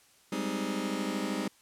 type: chord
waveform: sawtooth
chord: Ab major seventh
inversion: third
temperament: just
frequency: 194.67 / 207.7 / 259.6 / 311.5 Hz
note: G3 / Ab3 / C4 / Eb4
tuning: -12 / 0 / -13 / +2 cents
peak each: -32 dBFS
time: 0.32-1.48 s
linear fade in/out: 5 ms
effects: white hiss -62 dBFS RMS until 1.61 s + low-pass 11000 Hz 12 dB/octave